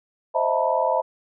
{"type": "tone cluster", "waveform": "sine", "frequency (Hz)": [523, 623, 664, 891, 973], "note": ["C5", "D#5", "E5", "A5", "B5"], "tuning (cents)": [-1, 2, 12, 22, -26], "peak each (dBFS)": -25, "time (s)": [0.34, 1.02], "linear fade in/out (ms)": 20, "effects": []}